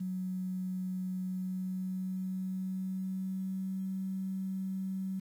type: tone with pitch glide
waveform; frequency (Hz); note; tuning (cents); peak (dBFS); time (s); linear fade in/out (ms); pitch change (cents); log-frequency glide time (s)
sine; 185 to 190.2; F#3 to F#3; 0 to +48; -33; 0-5.2; 10; +48; 1.25-3.88
effects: 10-bit